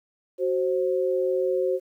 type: tone pair together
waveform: sine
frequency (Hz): 373.4 / 528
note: F#4 / C5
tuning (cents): +16 / +16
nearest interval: tritone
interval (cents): 600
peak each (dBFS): -24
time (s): 0.38-1.8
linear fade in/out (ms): 50
effects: 10-bit